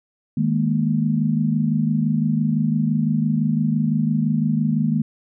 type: chord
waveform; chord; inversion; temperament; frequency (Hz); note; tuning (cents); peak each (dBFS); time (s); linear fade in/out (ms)
sine; D# suspended fourth; none; just; 155.56 / 207.4 / 233.3; D#3 / G#3 / A#3; 0 / -2 / +2; -21 / -22 / -21; 0.37-5.02; 5
effects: none